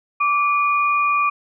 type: tone pair together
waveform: sine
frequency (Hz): 1164 / 2435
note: D6 / D#7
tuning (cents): -16 / -38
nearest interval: octave + minor second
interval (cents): 1278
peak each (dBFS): -16 / -22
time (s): 0.2-1.3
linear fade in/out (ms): 10
effects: none